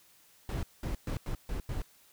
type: noise bursts at uneven times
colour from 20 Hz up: brown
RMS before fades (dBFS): -34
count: 6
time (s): 0.49-0.63 / 0.83-0.95 / 1.07-1.17 / 1.26-1.35 / 1.49-1.6 / 1.69-1.82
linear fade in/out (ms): 2
effects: white hiss -62 dBFS RMS until 2.12 s